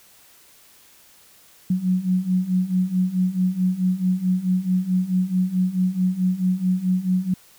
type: beating tone pair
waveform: sine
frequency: 181.3 / 185.9 Hz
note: F#3 / F#3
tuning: -35 / +8 cents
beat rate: 4.6 Hz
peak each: -23 / -20 dBFS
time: 1.7-7.34 s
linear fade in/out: 5 ms
effects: white hiss -52 dBFS RMS until 7.58 s